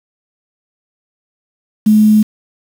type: tone with quantisation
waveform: sine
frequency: 213.9 Hz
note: A3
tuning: 49 cents flat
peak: -5 dBFS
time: 1.86-2.23 s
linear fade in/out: 10 ms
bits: 5
effects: none